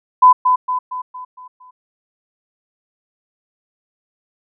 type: tone with echo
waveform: sine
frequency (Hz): 1006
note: B5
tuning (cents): +32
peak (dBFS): -4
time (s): 0.22-0.33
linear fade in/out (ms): 10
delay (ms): 230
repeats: 6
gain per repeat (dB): -6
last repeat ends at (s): 1.71
effects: none